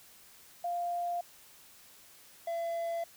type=tone pair in turn; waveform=sine / triangle; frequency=698 / 674.6 Hz; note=F5 / E5; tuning=-1 / +40 cents; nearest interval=minor second; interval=59 cents; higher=first; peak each=-31 / -30 dBFS; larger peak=second; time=0.64-1.21 / 2.47-3.04 s; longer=neither; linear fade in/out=5 ms; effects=white hiss -57 dBFS RMS until 3.16 s